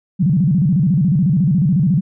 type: tone with vibrato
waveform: sine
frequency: 164 Hz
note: E3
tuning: 9 cents flat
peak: -11 dBFS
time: 0.19-2.01 s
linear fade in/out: 20 ms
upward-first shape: square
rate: 14 Hz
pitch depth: 240 cents each way
effects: none